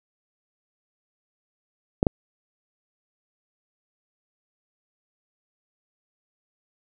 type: clicks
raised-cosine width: 2 ms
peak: -4 dBFS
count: 2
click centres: 2.029 / 2.068 s
effects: none